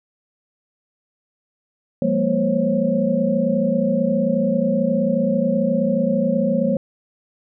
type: tone cluster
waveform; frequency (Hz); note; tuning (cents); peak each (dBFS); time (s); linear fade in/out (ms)
sine; 176.5 / 204.1 / 235.2 / 512 / 547; F3 / G#3 / A#3 / C5 / C#5; +19 / -30 / +16 / -38 / -23; -24 / -22 / -21 / -28 / -21; 2.02-6.77; 2
effects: none